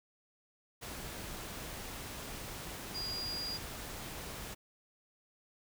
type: tone in noise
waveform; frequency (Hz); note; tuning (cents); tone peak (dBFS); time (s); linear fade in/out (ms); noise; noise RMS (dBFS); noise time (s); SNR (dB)
sine; 4838; D#8; -49; -37; 2.94-3.58; 20; pink; -44; 0.81-4.55; +4
effects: none